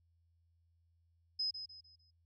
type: tone with echo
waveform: sine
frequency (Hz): 5070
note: D#8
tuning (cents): +32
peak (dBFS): -33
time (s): 1.39-1.51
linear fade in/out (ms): 10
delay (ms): 150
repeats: 4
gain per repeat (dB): -9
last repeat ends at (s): 2.11
effects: added 84 Hz sine -70 dBFS peak until 2.25 s